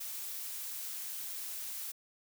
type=noise; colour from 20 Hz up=blue; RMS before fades=-41 dBFS; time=0-1.92 s; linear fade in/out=10 ms; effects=none